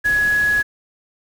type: tone in noise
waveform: sine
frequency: 1680 Hz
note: G#6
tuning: 19 cents sharp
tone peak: -14 dBFS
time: 0.04-0.63 s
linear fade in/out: 20 ms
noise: pink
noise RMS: -32 dBFS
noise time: 0.04-0.63 s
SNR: +15 dB
effects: none